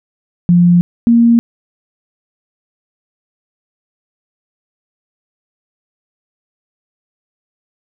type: tone pair in turn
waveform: sine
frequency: 174.8 / 233.8 Hz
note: F3 / A#3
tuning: +2 / +5 cents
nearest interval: perfect fourth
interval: 503 cents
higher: second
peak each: -5 dBFS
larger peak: neither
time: 0.49-0.81 / 1.07-1.39 s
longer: neither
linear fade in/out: 0 ms
effects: none